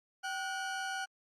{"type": "tone pair together", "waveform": "40% pulse", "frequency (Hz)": [770.8, 1456], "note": ["G5", "F#6"], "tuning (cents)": [-29, -28], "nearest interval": "major seventh", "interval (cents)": 1101, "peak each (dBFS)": [-38, -37], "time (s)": [0.23, 1.06], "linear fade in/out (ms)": 20, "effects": ["low-pass 8000 Hz 12 dB/octave", "Opus 48 kbps"]}